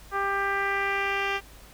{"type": "tone with low-pass filter sweep", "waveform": "10% pulse", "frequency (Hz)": 395.8, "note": "G4", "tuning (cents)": 17, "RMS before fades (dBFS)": -27, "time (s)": [0.11, 1.41], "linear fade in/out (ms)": 50, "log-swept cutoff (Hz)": [1300, 3300], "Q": 2.1, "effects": ["added 50 Hz sine -50 dBFS peak until 1.73 s", "pink hiss -51 dBFS RMS until 1.73 s"]}